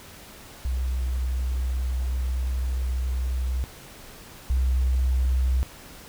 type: tone pair in turn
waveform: sine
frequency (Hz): 63.3 / 64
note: B1 / C2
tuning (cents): +43 / -38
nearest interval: unison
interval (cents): 19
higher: second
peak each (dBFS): -23 / -19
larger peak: second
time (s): 0.65-3.64 / 4.5-5.63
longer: first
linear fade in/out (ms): 0
effects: pink hiss -45 dBFS RMS until 6.08 s